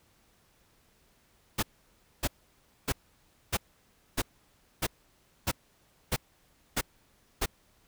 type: noise bursts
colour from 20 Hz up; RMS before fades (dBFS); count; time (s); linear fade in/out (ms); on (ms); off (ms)
pink; -28; 10; 1.58-7.46; 10; 48; 600
effects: pink hiss -66 dBFS RMS until 7.87 s